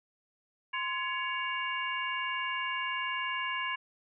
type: harmonic tone with a mistuned harmonic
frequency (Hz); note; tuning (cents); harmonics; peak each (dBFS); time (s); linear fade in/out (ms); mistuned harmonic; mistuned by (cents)
560; C#5; +18; 2 / 3 / 4 / 5; -35 / -37 / -37 / -38; 0.73-3.76; 10; 2; -130
effects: none